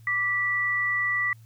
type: tone pair together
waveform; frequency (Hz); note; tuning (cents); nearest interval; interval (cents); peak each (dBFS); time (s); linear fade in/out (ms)
sine; 1173 / 1961.4; D6 / B6; -2 / -12; major sixth; 890; -32 / -23; 0.07-1.33; 2
effects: added 112 Hz sine -47 dBFS peak until 1.45 s + white hiss -64 dBFS RMS until 1.45 s